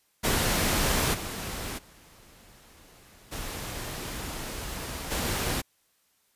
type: noise with level steps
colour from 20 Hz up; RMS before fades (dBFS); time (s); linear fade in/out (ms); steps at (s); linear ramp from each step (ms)
pink; -25 / -35 / -54 / -36 / -29; 0.23-5.62; 20; 1.13 / 1.77 / 3.31 / 5.1; 20
effects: white hiss -69 dBFS RMS until 6.35 s + resampled to 32000 Hz